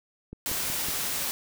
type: click train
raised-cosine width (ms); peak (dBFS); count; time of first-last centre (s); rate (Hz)
3; -26; 4; 0.33-0.886; 5.4
type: noise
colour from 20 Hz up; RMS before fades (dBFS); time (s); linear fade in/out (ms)
white; -30; 0.46-1.31; 0
effects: none